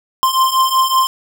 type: beating tone pair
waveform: square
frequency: 1044 / 1049.3 Hz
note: C6 / C6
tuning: -4 / +5 cents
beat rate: 5.3 Hz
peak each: -17 / -14 dBFS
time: 0.23-1.07 s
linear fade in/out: 0 ms
effects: none